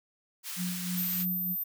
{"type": "high-pass noise", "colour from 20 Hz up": "white", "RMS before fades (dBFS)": -38, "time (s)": [0.43, 1.26], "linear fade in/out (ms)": 50, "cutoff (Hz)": 1300, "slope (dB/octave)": 12}
{"type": "tone with tremolo", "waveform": "sine", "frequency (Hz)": 180.1, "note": "F#3", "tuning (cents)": -46, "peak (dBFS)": -30, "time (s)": [0.56, 1.56], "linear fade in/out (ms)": 50, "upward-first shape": "sine", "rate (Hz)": 3.2, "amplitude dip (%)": 55}
{"type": "tone", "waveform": "sine", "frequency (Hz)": 13820, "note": "A9", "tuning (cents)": -32, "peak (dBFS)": -30, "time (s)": [0.97, 1.64], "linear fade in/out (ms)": 10}
{"effects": []}